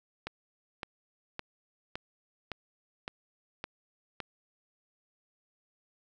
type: click train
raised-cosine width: 0.3 ms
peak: -20 dBFS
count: 8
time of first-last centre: 0.27-4.203 s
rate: 1.78 Hz
effects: none